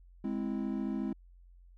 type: chord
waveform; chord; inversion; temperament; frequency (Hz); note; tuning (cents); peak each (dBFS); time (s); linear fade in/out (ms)
triangle; Ab augmented; none; equal; 207.7 / 261.6 / 329.6; Ab3 / C4 / E4; 0 / 0 / 0; -33 / -34 / -37; 0.24-1.13; 5
effects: added 44 Hz sine -54 dBFS peak until 1.77 s